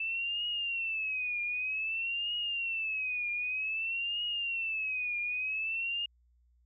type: tone with vibrato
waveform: sine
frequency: 2637 Hz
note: E7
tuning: in tune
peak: -31 dBFS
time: 0-6.06 s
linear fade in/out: 5 ms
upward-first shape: triangle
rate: 0.53 Hz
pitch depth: 160 cents each way
effects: added 60 Hz sine -64 dBFS peak until 6.65 s